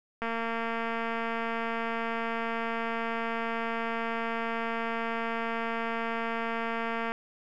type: click train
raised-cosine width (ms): 0.5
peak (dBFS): -18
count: 1581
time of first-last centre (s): 0.22-7.12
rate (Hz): 229
effects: none